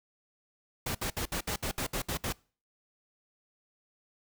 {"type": "noise bursts", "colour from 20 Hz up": "pink", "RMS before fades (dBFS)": -33, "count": 10, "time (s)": [0.86, 2.326], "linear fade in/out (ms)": 5, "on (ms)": 89, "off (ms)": 64, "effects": ["noise-tail reverb RT60 0.4 s tail -24 dB re dry"]}